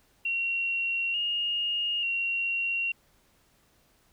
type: tone with pitch steps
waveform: sine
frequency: 2741 / 2850 / 2748 Hz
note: F7 / F7 / F7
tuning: -33 / +34 / -29 cents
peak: -26 dBFS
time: 0.25-2.92 s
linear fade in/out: 5 ms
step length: 890 ms
effects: pink hiss -65 dBFS RMS until 4.12 s